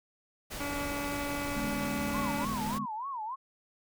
pink noise, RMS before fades -39 dBFS, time 0.5-2.79 s, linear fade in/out 20 ms
harmonic tone, 285.9 Hz, D4, 46 cents flat, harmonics 1 / 2 / 3 / 4 / 5 / 7 / 8 / 9, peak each -37 / -40 / -42 / -43 / -44 / -45 / -46 / -47 dBFS, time 0.6-2.45 s, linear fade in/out 5 ms
sine chord, G# diminished, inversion second, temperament equal with one note detuned, 147.6 / 207.7 / 246.9 Hz, D3 / G#3 / B3, +9 / 0 / 0 cents, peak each -42 / -36 / -39 dBFS, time 1.55-2.86 s, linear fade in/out 20 ms
sine tone with vibrato, 977 Hz, B5, 19 cents flat, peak -34 dBFS, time 2.13-3.36 s, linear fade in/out 20 ms, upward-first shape sine, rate 3.4 Hz, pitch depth 240 cents each way
effects none

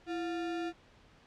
sine tone with sample-and-hold, 335.4 Hz, E4, 30 cents sharp, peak -33 dBFS, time 0.06-0.73 s, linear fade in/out 50 ms, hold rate 1050 Hz, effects pink hiss -61 dBFS RMS until 1.26 s + low-pass 4000 Hz 12 dB/octave

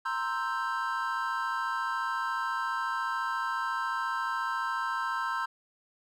triangle chord, C dominant seventh, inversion third, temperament equal, 932.3 / 1046.5 / 1318.5 / 1568 Hz, Bb5 / C6 / E6 / G6, 0 / 0 / 0 / 0 cents, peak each -34 / -32 / -33 / -33 dBFS, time 0.05-5.46 s, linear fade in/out 10 ms, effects none

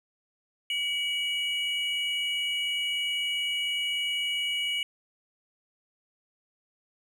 triangle tone pair together, 2275 / 2916 Hz, C#7 / F#7, +44 / -26 cents, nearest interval major third, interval 430 cents, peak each -30 / -27 dBFS, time 0.7-4.83 s, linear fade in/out 2 ms, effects none

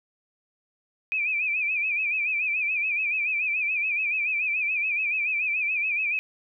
sine tone with vibrato, 2452 Hz, D#7, 26 cents flat, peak -23 dBFS, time 1.12-6.19 s, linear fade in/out 0 ms, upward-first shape sine, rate 7 Hz, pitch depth 99 cents each way, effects none

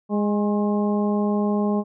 harmonic tone with a mistuned harmonic, 206.6 Hz, G#3, 9 cents flat, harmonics 1 / 2 / 3 / 4 / 5, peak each -20 / -26 / -30 / -32 / -34 dBFS, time 0.09-1.84 s, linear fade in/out 50 ms, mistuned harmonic 5, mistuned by +54 cents, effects none

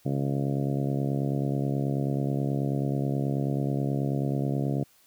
harmonic tone, 69.3 Hz, C#2, in tune, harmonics 2 / 3 / 4 / 5 / 6 / 7 / 8 / 9 / 10, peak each -27 / -33 / -32 / -37 / -38 / -42 / -41 / -41 / -42 dBFS, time 0.05-4.84 s, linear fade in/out 10 ms, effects white hiss -61 dBFS RMS until 5.06 s

